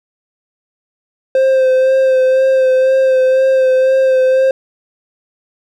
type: tone with vibrato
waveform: triangle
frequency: 523.3 Hz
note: C5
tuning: in tune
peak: -6 dBFS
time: 1.35-4.51 s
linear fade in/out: 2 ms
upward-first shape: sine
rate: 2 Hz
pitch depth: 22 cents each way
effects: none